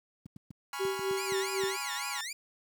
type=clicks; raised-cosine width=5 ms; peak=-29 dBFS; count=8; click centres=0.259 / 0.363 / 0.507 / 0.851 / 0.993 / 1.11 / 1.321 / 1.636 s
type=chord; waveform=sawtooth; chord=C# dominant seventh; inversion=second; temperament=equal; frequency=830.6 / 987.8 / 1108.7 / 1396.9 Hz; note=G#5 / B5 / C#6 / E#6; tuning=0 / 0 / 0 / 0 cents; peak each=-38 dBFS; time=0.73-2.21 s; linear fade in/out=2 ms
type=tone with tremolo; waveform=sine; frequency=386.5 Hz; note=G4; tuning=24 cents flat; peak=-28 dBFS; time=0.79-1.77 s; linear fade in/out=20 ms; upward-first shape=sine; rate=3.9 Hz; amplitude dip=70%
type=tone with vibrato; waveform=15% pulse; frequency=2100 Hz; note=C7; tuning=6 cents sharp; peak=-30 dBFS; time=1.17-2.33 s; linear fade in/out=5 ms; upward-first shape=sine; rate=3.6 Hz; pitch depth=290 cents each way
effects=high-pass 150 Hz 12 dB/octave + 10-bit